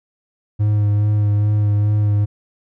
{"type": "tone with vibrato", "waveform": "triangle", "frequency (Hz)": 104.2, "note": "G#2", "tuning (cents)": 6, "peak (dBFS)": -11, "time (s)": [0.59, 2.26], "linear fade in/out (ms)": 20, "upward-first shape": "sine", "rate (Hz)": 2.4, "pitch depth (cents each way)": 19, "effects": []}